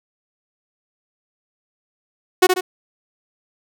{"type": "tone with echo", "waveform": "sawtooth", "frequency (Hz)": 367.9, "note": "F#4", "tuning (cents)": -10, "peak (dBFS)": -4, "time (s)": [2.42, 2.47], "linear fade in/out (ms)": 10, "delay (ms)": 70, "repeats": 2, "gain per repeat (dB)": -6, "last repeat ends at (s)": 2.61, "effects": []}